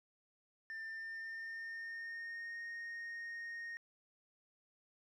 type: tone with pitch glide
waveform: sine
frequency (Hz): 1791 to 1855.2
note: A6 to A#6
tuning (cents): +30 to -9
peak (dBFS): -40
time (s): 0.7-3.77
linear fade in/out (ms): 0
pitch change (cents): +61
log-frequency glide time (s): 0.84-2.59
effects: tanh soft clip ceiling -42 dBFS + 13-bit